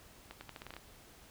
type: accelerating click train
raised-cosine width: 0.3 ms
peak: -29 dBFS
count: 9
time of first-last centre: 0.31-0.766 s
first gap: 100 ms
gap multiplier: 0.83
effects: pink hiss -58 dBFS RMS until 1.3 s